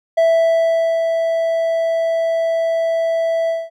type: tone with ADSR envelope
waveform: triangle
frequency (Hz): 659.3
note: E5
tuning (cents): 0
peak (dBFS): -8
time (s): 0.17-3.7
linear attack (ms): 11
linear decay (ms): 820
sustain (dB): -5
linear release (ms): 210
effects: none